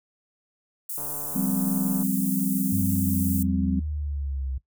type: high-pass noise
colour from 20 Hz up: white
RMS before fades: -32 dBFS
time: 0.89-3.43 s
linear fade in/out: 5 ms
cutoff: 8600 Hz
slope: 24 dB/octave
type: click train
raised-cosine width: 1 ms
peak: -28 dBFS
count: 154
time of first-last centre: 0.98-2.028 s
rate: 146 Hz
type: chord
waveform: sine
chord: F suspended second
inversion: none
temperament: equal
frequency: 174.61 / 196 / 261.6 Hz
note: F3 / G3 / C4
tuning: 0 / 0 / 0 cents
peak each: -30 / -25 / -27 dBFS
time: 1.35-3.8 s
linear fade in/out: 10 ms
type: exponential sweep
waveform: sine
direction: down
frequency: 98 to 64.9 Hz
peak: -27 dBFS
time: 2.72-4.58 s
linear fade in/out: 5 ms
effects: noise-tail reverb RT60 0.1 s tail -17 dB re dry